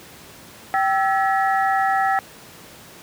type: tone cluster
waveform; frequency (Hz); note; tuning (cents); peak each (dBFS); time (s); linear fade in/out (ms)
sine; 776 / 1320 / 1704 / 1920; G5 / E6 / G#6 / B6; -18 / +2 / +44 / -49; -18 / -24 / -27 / -27; 0.74-2.19; 0
effects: pink hiss -43 dBFS RMS until 3.02 s + high-pass 100 Hz 12 dB/octave